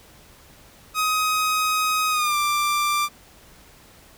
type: tone with pitch glide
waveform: sawtooth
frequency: 1259 to 1181.5 Hz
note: D#6 to D6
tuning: +20 to +10 cents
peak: -16 dBFS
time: 0.94-3.09 s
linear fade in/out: 50 ms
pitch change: -110 cents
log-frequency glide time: 2.1-2.36 s
effects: pink hiss -50 dBFS RMS until 4.17 s